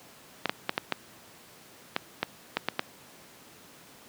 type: clicks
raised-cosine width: 0.3 ms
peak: -9 dBFS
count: 10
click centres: 0.457 / 0.495 / 0.694 / 0.779 / 0.923 / 1.964 / 2.23 / 2.57 / 2.686 / 2.794 s
effects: pink hiss -52 dBFS RMS until 4.08 s + high-pass 150 Hz 12 dB/octave